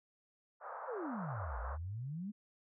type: band-pass noise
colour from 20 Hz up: white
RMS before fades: -46 dBFS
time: 0.6-1.78 s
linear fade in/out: 50 ms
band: 520 to 1400 Hz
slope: 48 dB/octave
type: exponential two-way sweep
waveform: sine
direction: down then up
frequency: 554.4 to 55 to 217.9 Hz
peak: -39 dBFS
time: 0.87-2.32 s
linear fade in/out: 20 ms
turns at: 1.59 s
effects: none